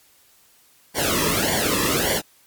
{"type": "noise with flanger", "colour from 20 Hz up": "pink", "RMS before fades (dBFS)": -21, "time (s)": [0.94, 2.22], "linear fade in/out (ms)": 50, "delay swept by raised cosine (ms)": [0.77, 1.37], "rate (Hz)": 1.7, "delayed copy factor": -0.9, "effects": ["white hiss -56 dBFS RMS until 2.46 s", "MP3 96 kbps"]}